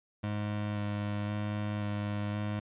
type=tone with vibrato; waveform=25% pulse; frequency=103.83 Hz; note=G#2; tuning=in tune; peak=-28 dBFS; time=0.23-2.6 s; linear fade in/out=10 ms; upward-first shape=square; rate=0.95 Hz; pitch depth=10 cents each way; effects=resampled to 8000 Hz

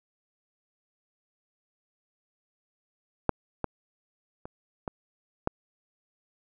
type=clicks; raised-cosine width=1 ms; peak=-7 / -14 / -25 / -18 / -11 dBFS; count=5; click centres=3.293 / 3.643 / 4.455 / 4.878 / 5.474 s; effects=none

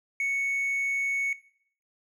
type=tone with hard clipping; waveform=sine; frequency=2217 Hz; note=C#7; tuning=in tune; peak=-26 dBFS; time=0.2-1.33 s; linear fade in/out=2 ms; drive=2 dB; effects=noise-tail reverb RT60 0.6 s tail -18 dB re dry

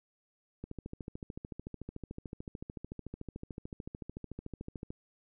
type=click train; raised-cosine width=3 ms; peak=-28 dBFS; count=59; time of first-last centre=0.64-4.905 s; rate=13.6 Hz; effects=none

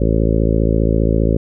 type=harmonic tone; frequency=55 Hz; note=A1; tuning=in tune; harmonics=1 / 2 / 3 / 4 / 5 / 6 / 7 / 8 / 9 / 10; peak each=-16 / -19 / -21 / -22 / -23 / -24 / -24 / -25 / -26 / -26 dBFS; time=0-1.37 s; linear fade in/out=5 ms; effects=none

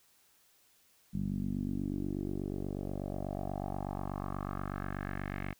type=tone with low-pass filter sweep; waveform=10% pulse; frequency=48.22 Hz; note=G1; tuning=28 cents flat; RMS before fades=-37 dBFS; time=1.13-5.54 s; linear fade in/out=20 ms; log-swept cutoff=190 to 2200 Hz; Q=3.3; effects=white hiss -67 dBFS RMS until 5.59 s

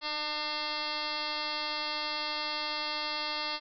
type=tone with frequency modulation; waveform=sine; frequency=2697 Hz; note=E7; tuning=39 cents sharp; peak=-31 dBFS; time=0.01-3.6 s; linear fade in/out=50 ms; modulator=299 Hz; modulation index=7.1; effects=none

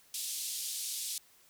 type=band-pass noise; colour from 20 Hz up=white; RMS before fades=-38 dBFS; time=0.14-1.18 s; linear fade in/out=2 ms; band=3300 to 12000 Hz; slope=24 dB/octave; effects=white hiss -63 dBFS RMS until 1.49 s

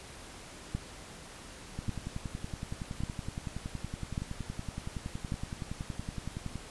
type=two click trains; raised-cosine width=5 ms; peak=-24 / -20 dBFS; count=52 / 5; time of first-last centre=1.79-6.556 / 0.75-5.321 s; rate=10.7 / 0.875 Hz; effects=pink hiss -48 dBFS RMS until 6.7 s + resampled to 24000 Hz

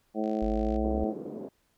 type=harmonic tone; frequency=108.5 Hz; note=A2; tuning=24 cents flat; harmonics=2 / 3 / 4 / 5 / 6 / 7; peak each=-31 / -32 / -36 / -35 / -37 / -37 dBFS; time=0.14-1.14 s; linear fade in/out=50 ms
type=click train; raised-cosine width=0.2 ms; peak=-35 dBFS; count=29; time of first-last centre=0.24-0.761 s; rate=53.7 Hz
type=exponential sweep; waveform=sine; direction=up; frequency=49.48 to 69.3 Hz; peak=-30 dBFS; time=0.42-1.04 s; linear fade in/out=0 ms
type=band-pass noise; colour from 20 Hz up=white; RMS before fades=-39 dBFS; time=0.84-1.49 s; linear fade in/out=5 ms; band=180 to 480 Hz; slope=24 dB/octave
effects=pink hiss -71 dBFS RMS until 1.77 s

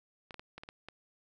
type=clicks; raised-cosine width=0.3 ms; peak=-29 dBFS; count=7; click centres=0.308 / 0.343 / 0.395 / 0.58 / 0.635 / 0.689 / 0.886 s; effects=none

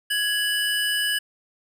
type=tone pair together; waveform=square; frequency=1666.6 / 2966 Hz; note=G#6 / F#7; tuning=+6 / +4 cents; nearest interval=minor seventh; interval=998 cents; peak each=-25 dBFS; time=0.1-1.19 s; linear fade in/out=10 ms; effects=none

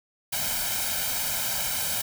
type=noise with comb filter; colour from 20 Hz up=white; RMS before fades=-28 dBFS; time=0.32-2.02 s; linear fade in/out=10 ms; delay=1.3 ms; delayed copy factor=+0.8; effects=none

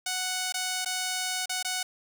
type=tone with dropouts; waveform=5% pulse; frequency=740 Hz; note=F#5; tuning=in tune; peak=-17 dBFS; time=0.06-1.83 s; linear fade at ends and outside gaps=5 ms; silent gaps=0.524-0.541 / 0.848-0.858 / 1.458-1.494 / 1.628-1.647 s; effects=none

